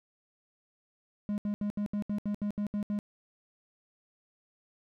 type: tone bursts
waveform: triangle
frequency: 206.4 Hz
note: G#3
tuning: 10 cents flat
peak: -27 dBFS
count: 11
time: 1.29-2.989 s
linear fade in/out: 0 ms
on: 89 ms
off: 72 ms
effects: none